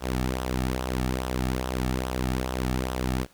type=tone with flanger; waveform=sawtooth; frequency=63.6 Hz; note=C2; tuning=48 cents flat; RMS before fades=-28 dBFS; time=0-3.27 s; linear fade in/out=50 ms; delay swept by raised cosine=0.43 to 2.03 ms; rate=2.4 Hz; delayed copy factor=-0.6; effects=pink hiss -58 dBFS RMS until 3.33 s